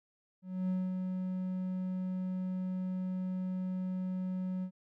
triangle tone with ADSR envelope, 185 Hz, F#3, in tune, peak -27 dBFS, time 0.42-4.71 s, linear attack 270 ms, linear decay 220 ms, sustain -4 dB, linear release 78 ms, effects none

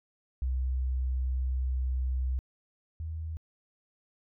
sine tone pair in turn, 64.2 / 79.87 Hz, C2 / D#2, -32 / +46 cents, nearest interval major third, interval 378 cents, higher second, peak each -26 / -33 dBFS, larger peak first, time 0.42-2.39 / 3-3.37 s, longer first, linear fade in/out 0 ms, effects tanh soft clip ceiling -22 dBFS

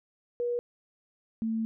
sine tone pair in turn, 481.5 / 223.7 Hz, B4 / A3, -44 / +29 cents, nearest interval octave + minor second, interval 1327 cents, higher first, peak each -27 dBFS, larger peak neither, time 0.4-0.59 / 1.42-1.65 s, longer second, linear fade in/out 0 ms, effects none

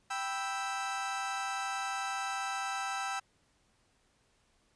30% pulse chord, E minor, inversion first, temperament equal, 784 / 987.8 / 1318.5 Hz, G5 / B5 / E6, 0 / 0 / 0 cents, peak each -34 / -40 / -35 dBFS, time 0.1-3.2 s, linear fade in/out 10 ms, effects pink hiss -71 dBFS RMS until 4.75 s + resampled to 22050 Hz

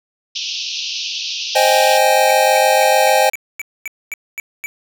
pink band-pass noise, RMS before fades -24 dBFS, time 0.35-1.98 s, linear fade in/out 10 ms, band 2600 to 6000 Hz, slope 96 dB/octave
square chord, Ab major seventh, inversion first, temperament equal, 523.3 / 622.3 / 784 / 830.6 Hz, C5 / Eb5 / G5 / Ab5, 0 / 0 / 0 / 0 cents, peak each -17 dBFS, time 1.55-3.3 s, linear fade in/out 10 ms
square tone bursts, 2310 Hz, D7, 29 cents flat, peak -23 dBFS, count 10, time 2.29-4.66 s, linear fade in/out 0 ms, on 21 ms, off 240 ms
effects none

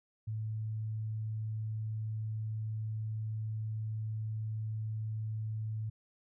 sine tone, 109.2 Hz, A2, 13 cents flat, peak -34 dBFS, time 0.27-5.9 s, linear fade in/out 10 ms, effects none

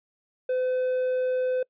triangle tone, 509 Hz, C5, 48 cents flat, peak -21 dBFS, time 0.49-1.63 s, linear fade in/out 5 ms, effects noise-tail reverb RT60 0.1 s tail -25 dB re dry + resampled to 8000 Hz

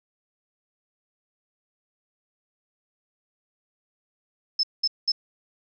sine tone bursts, 5240 Hz, E8, 11 cents flat, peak -19 dBFS, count 3, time 4.59-5.119 s, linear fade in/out 5 ms, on 43 ms, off 200 ms, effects none

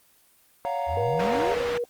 triangle chord, Gb major seventh, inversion second, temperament equal with one note detuned, 562.1 / 698.5 / 740 / 932.3 Hz, Db5 / F5 / Gb5 / Bb5, +24 / 0 / 0 / 0 cents, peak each -30 / -27 / -33 / -29 dBFS, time 0.65-1.54 s, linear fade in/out 0 ms
sine exponential sweep, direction up, 68.9 to 605 Hz, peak -29 dBFS, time 0.86-1.66 s, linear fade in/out 50 ms
sine tone, 479.8 Hz, A#4, 50 cents sharp, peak -25 dBFS, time 0.97-1.84 s, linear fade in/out 2 ms
white low-pass noise, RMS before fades -33 dBFS, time 1.19-1.78 s, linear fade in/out 5 ms, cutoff 1900 Hz, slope 12 dB/octave
effects white hiss -60 dBFS RMS until 1.89 s + Opus 24 kbps

